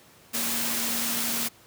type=tone in noise; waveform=sine; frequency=233.1 Hz; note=A#3; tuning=in tune; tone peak=-36 dBFS; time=0.33-1.49 s; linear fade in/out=20 ms; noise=white; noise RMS=-28 dBFS; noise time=0.33-1.49 s; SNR=-11 dB; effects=pink hiss -54 dBFS RMS until 1.66 s + high-pass 100 Hz 12 dB/octave